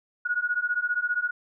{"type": "beating tone pair", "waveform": "sine", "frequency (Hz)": [1446, 1461], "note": ["F#6", "F#6"], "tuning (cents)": [-40, -22], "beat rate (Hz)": 15, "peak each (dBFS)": -27, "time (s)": [0.25, 1.31], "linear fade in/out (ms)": 10, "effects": []}